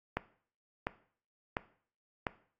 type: click train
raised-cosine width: 0.5 ms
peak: -16 dBFS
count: 4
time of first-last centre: 0.17-2.268 s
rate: 1.43 Hz
effects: noise-tail reverb RT60 0.5 s tail -17 dB re dry + AAC 64 kbps